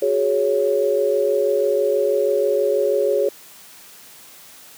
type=chord; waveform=sine; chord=F# suspended second; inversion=none; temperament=just; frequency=370 / 416.2 / 555 Hz; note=F#4 / G#4 / C#5; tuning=0 / +4 / +2 cents; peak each=-24 / -19 / -19 dBFS; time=0.02-3.29 s; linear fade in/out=5 ms; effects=white hiss -44 dBFS RMS until 4.77 s + high-pass 100 Hz 12 dB/octave